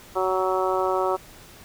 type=harmonic tone; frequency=187 Hz; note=F#3; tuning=19 cents sharp; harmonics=2 / 3 / 4 / 5 / 6 / 7; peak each=-25 / -27 / -28 / -29 / -30 / -30 dBFS; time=0.15-1.17 s; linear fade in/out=20 ms; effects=pink hiss -47 dBFS RMS until 1.64 s